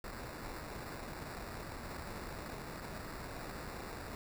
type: noise with sample-and-hold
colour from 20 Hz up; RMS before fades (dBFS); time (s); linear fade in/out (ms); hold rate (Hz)
pink; -45; 0.04-4.15; 2; 3150
effects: none